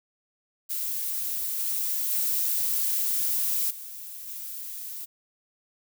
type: noise with level steps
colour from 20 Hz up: violet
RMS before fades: -30 / -28 / -26 / -40 / -37 dBFS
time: 0.69-5.06 s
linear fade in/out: 20 ms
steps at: 1.59 / 2.1 / 3.7 / 4.27 s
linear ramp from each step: 10 ms
effects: none